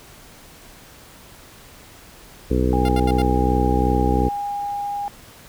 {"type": "harmonic tone", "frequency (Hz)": 62.8, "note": "B1", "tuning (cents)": 30, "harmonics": [1, 2, 3, 4, 5, 6, 7, 8], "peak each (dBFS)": [-20, -25, -27, -24, -25, -28, -25, -30], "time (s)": [2.5, 4.29], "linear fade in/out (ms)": 10}
{"type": "tone", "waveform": "sine", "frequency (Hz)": 813, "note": "G#5", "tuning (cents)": -37, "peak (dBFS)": -23, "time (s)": [2.73, 5.08], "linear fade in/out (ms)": 0}
{"type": "tone bursts", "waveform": "10% pulse", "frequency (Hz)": 698.5, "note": "F5", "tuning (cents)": 0, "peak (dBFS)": -20, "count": 4, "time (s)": [2.85, 3.22], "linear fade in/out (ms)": 2, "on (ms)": 37, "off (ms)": 74}
{"effects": ["pink hiss -45 dBFS RMS until 5.48 s"]}